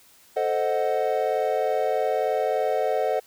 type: chord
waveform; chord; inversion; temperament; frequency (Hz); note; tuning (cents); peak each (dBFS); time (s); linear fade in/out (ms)
triangle; A diminished seventh; none; equal; 440 / 523.3 / 622.3 / 740; A4 / C5 / Eb5 / Gb5; 0 / 0 / 0 / 0; -25; 0.36-3.2; 10
effects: white hiss -55 dBFS RMS until 3.26 s